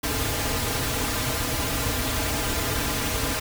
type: noise with comb filter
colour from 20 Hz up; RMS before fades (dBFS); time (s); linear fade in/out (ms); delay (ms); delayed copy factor
pink; -26; 0.03-3.4; 10; 5.4; -0.9
effects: none